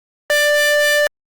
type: ring-modulated tone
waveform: 45% pulse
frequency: 591 Hz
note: D5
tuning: 11 cents sharp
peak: -9 dBFS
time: 0.3-1.07 s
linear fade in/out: 0 ms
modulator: 1180 Hz
effects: Opus 48 kbps